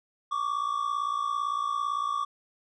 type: tone pair together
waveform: triangle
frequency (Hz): 1120 / 1177.8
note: C#6 / D6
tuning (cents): +18 / +5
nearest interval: minor second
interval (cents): 87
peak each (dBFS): -28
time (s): 0.31-2.25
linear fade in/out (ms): 10
effects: resampled to 22050 Hz